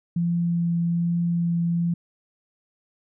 sine tone with vibrato, 170.7 Hz, F3, 39 cents flat, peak -20 dBFS, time 0.16-1.94 s, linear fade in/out 5 ms, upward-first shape triangle, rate 1.2 Hz, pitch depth 10 cents each way, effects none

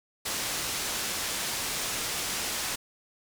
white low-pass noise, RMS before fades -32 dBFS, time 0.25-2.76 s, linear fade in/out 10 ms, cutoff 8800 Hz, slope 12 dB/octave, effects none

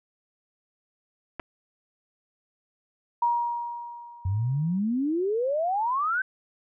clicks, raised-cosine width 0.5 ms, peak -20 dBFS, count 2, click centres 1.396 / 1.399 s
sine tone with exponential decay, 949 Hz, A#5, 31 cents sharp, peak -19 dBFS, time 3.22-4.79 s, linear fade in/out 5 ms, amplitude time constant 340 ms
sine exponential sweep, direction up, 89.8 to 1568 Hz, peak -23 dBFS, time 4.25-6.22 s, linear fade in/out 5 ms
effects none

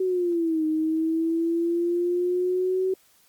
sine exponential two-way sweep, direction down then up, 378.3 to 311.1 to 378.3 Hz, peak -21 dBFS, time 0-2.94 s, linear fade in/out 5 ms, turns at 0.65 s, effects white hiss -60 dBFS RMS until 3.28 s + Opus 32 kbps

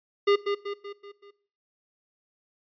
square tone with echo, 404.5 Hz, G#4, 46 cents flat, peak -19 dBFS, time 0.27-0.36 s, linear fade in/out 10 ms, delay 190 ms, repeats 5, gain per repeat -6 dB, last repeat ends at 1.31 s, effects noise-tail reverb RT60 0.5 s tail -19 dB re dry + resampled to 11025 Hz

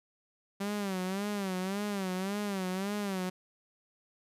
sawtooth tone with vibrato, 195.1 Hz, G3, 8 cents flat, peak -28 dBFS, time 0.6-3.3 s, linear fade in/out 10 ms, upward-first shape sine, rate 1.8 Hz, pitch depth 110 cents each way, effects resampled to 32000 Hz

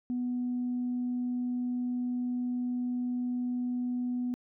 sine tone, 246.9 Hz, B3, in tune, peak -28 dBFS, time 0.1-4.34 s, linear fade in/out 0 ms, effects tanh soft clip ceiling -25 dBFS

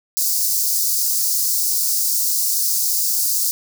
white high-pass noise, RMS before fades -19 dBFS, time 0.17-3.51 s, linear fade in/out 0 ms, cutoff 4600 Hz, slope 48 dB/octave, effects none

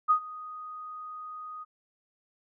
sine tone with ADSR envelope, 1244.5 Hz, D#6, in tune, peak -17 dBFS, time 0.08-1.65 s, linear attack 26 ms, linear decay 87 ms, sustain -21 dB, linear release 27 ms, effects none

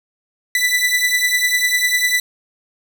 sawtooth beating tone pair, 1978 / 1988 Hz, B6 / B6, +2 / +11 cents, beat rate 10 Hz, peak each -14 dBFS, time 0.55-2.2 s, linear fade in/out 2 ms, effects none

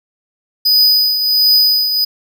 square tone with tremolo, 4978 Hz, D#8, in tune, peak -7 dBFS, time 0.65-2.05 s, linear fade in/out 10 ms, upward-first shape triangle, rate 1.4 Hz, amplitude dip 60%, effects none

